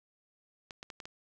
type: clicks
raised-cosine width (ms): 0.2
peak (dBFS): -26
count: 5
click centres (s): 0.708 / 0.829 / 0.902 / 1.002 / 1.055
effects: none